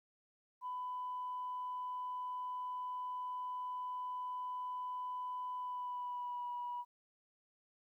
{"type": "tone with pitch glide", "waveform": "sine", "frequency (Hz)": [999, 973.4], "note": ["B5", "B5"], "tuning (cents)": [20, -25], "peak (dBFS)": -38, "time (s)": [0.61, 6.85], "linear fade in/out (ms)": 50, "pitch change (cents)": -45, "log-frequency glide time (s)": [5.56, 6.5], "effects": ["tanh soft clip ceiling -34 dBFS", "13-bit"]}